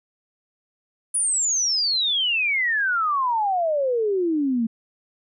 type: exponential sweep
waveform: sine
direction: down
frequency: 9970 to 220 Hz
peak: -19 dBFS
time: 1.14-4.67 s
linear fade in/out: 10 ms
effects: none